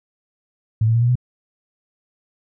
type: tone with pitch steps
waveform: sine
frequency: 110 / 113.42 / 116.95 / 120.58 / 124.33 Hz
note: A2 / A#2 / A#2 / B2 / B2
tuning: 0 / -47 / +6 / -41 / +12 cents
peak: -13 dBFS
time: 0.81-1.155 s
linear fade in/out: 5 ms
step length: 69 ms
effects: none